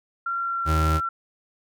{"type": "tone with pitch glide", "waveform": "sine", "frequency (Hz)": [1373, 1354.1], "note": ["F6", "E6"], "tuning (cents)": [-30, 46], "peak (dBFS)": -24, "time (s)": [0.26, 1.09], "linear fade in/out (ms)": 5, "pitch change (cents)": -24, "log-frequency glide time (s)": [0.38, 0.9]}
{"type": "tone", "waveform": "35% pulse", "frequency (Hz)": 78.6, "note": "D#2", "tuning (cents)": 18, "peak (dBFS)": -18, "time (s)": [0.65, 1.01], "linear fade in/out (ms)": 50}
{"effects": []}